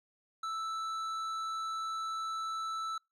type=tone with tanh clipping; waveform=triangle; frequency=1318.5 Hz; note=E6; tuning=in tune; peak=-36 dBFS; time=0.43-2.98 s; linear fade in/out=5 ms; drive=14 dB; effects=noise-tail reverb RT60 0.2 s tail -26 dB re dry